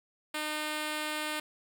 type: tone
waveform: 5% pulse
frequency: 304.8 Hz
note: D#4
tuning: 36 cents flat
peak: -21 dBFS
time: 0.34-1.4 s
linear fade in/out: 5 ms
effects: none